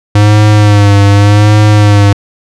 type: tone with vibrato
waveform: square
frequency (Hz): 103.2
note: G#2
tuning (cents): -10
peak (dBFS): -3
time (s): 0.15-2.13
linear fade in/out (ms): 5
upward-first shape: sine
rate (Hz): 0.86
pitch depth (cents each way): 46
effects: low-pass 7000 Hz 12 dB/octave